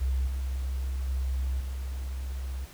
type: tone with level steps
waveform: sine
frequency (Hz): 65.41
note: C2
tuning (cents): 0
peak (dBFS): -24 / -28 / -26 / -31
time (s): 0-2.66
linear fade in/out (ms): 20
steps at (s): 0.27 / 1.08 / 1.6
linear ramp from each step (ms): 5
effects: pink hiss -50 dBFS RMS until 2.73 s